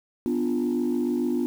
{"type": "chord", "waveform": "sine", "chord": "B diminished", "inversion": "none", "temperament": "equal", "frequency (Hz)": [246.9, 293.7, 349.2], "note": ["B3", "D4", "F4"], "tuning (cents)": [0, 0, 0], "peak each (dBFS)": [-24, -27, -26], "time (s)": [0.26, 1.46], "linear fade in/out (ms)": 0, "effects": ["tanh soft clip ceiling -17 dBFS", "8-bit"]}